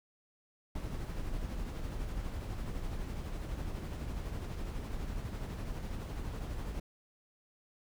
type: noise with tremolo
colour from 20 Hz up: brown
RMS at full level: -37 dBFS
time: 0.75-6.8 s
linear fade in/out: 5 ms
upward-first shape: sine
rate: 12 Hz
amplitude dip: 35%
effects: none